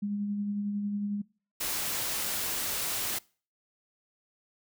sine tone with tremolo, 204.4 Hz, G#3, 27 cents flat, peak -28 dBFS, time 0.02-1.22 s, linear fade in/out 10 ms, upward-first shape sine, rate 11 Hz, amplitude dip 30%
white noise, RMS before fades -32 dBFS, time 1.6-3.19 s, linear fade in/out 10 ms
effects noise-tail reverb RT60 0.4 s tail -24 dB re dry

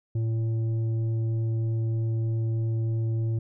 triangle tone with tanh clipping, 112.9 Hz, A2, 45 cents sharp, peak -25 dBFS, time 0.15-3.39 s, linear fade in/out 5 ms, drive 11 dB, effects none

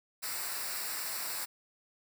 white noise with comb filter, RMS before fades -37 dBFS, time 0.22-1.46 s, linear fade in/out 20 ms, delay 0.31 ms, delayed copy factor -0.7, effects none

